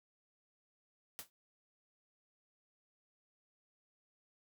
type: noise with exponential decay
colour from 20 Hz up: white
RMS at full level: -41 dBFS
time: 1.19-1.3 s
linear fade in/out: 0 ms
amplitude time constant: 22 ms
effects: none

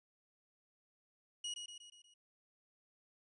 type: tone with echo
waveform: sawtooth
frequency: 2900 Hz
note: F#7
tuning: 35 cents flat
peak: -36 dBFS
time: 1.44-1.54 s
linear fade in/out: 5 ms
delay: 120 ms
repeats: 5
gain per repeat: -5 dB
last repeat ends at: 2.14 s
effects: resampled to 22050 Hz

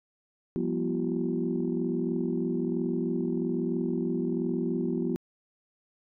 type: tone cluster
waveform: sine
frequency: 176.8 / 199.9 / 242.9 / 337.7 / 378.9 Hz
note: F3 / G3 / B3 / E4 / F#4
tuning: +22 / +34 / -29 / +42 / +41 cents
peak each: -32 / -38 / -30 / -32 / -33 dBFS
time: 0.56-5.16 s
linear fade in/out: 0 ms
effects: tanh soft clip ceiling -17 dBFS

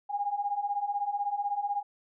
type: beating tone pair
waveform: sine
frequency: 803 / 819 Hz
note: G5 / G#5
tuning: +41 / -24 cents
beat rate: 16 Hz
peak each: -33 / -30 dBFS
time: 0.09-1.83 s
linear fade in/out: 20 ms
effects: none

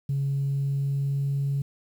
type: tone with pitch glide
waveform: sine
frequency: 138.59 to 139.47 Hz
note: C#3 to C#3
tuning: 0 to +11 cents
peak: -22 dBFS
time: 0.09-1.62 s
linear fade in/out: 5 ms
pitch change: +11 cents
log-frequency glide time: 0.34-1.37 s
effects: tanh soft clip ceiling -20 dBFS + 9-bit

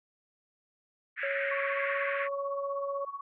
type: band-pass noise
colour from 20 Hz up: white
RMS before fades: -34 dBFS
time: 1.16-2.29 s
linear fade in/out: 50 ms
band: 1500 to 2200 Hz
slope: 48 dB/octave
type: tone with pitch glide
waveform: sine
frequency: 554.4 to 558.3 Hz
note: C#5 to C#5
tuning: 0 to +12 cents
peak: -32 dBFS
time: 1.23-3.05 s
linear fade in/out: 5 ms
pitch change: +12 cents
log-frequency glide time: 1.65-2.06 s
type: tone with tremolo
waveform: sine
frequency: 1116 Hz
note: C#6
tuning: 11 cents sharp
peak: -33 dBFS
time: 1.51-3.21 s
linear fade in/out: 5 ms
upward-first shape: sine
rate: 16 Hz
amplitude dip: 80%
effects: none

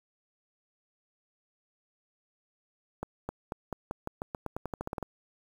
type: accelerating click train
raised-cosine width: 1 ms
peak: -20 dBFS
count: 17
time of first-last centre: 3.03-5.027 s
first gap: 260 ms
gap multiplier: 0.89
effects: 8-bit

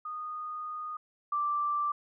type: tone pair in turn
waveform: sine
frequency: 1233 / 1173.8 Hz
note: D#6 / D6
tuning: -16 / -1 cents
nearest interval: minor second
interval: 85 cents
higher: first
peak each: -35 / -27 dBFS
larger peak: second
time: 0.05-0.97 / 1.32-1.92 s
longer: first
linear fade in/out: 5 ms
effects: none

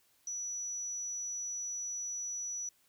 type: tone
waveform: sine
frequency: 5900 Hz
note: F#8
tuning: 6 cents flat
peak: -36 dBFS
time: 0.27-2.69 s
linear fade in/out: 2 ms
effects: white hiss -70 dBFS RMS until 2.88 s

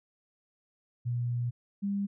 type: tone pair in turn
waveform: sine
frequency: 120.8 / 200.1 Hz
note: B2 / G3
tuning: -38 / +36 cents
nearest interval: major sixth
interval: 874 cents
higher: second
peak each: -28 dBFS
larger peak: neither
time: 1.05-1.51 / 1.82-2.07 s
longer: first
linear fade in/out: 20 ms
effects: none

